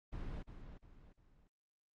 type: noise with echo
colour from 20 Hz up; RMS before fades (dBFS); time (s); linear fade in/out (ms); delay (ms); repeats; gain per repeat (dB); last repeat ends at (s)
brown; -43; 0.12-0.43; 10; 350; 3; -8; 1.48
effects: low-pass 4000 Hz 12 dB/octave + Opus 24 kbps